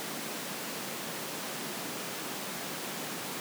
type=high-pass noise; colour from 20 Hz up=pink; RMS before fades=-38 dBFS; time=0-3.4 s; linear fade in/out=0 ms; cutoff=170 Hz; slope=24 dB/octave; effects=none

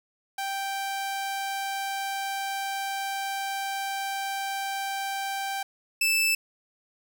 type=tone pair in turn; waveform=sawtooth; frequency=784 / 2637 Hz; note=G5 / E7; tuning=0 / 0 cents; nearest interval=octave + major sixth; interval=2100 cents; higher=second; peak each=-25 / -18 dBFS; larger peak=second; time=0.38-5.63 / 6.01-6.35 s; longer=first; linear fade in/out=5 ms; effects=9-bit

